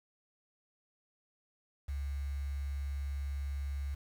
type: tone with quantisation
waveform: sine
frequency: 70 Hz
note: C#2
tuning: 18 cents sharp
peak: -34 dBFS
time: 1.88-3.95 s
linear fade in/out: 10 ms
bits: 9
effects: none